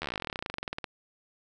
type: slowing click train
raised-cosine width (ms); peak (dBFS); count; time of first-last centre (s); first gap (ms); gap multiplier
0.3; -17; 29; 0.02-0.842; 12; 1.06
effects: none